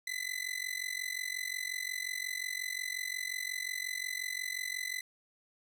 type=tone with amplitude modulation; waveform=sawtooth; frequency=2011 Hz; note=B6; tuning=31 cents sharp; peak=-28 dBFS; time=0.07-5.01 s; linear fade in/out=5 ms; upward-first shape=sine; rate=45.6 Hz; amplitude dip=90%; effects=none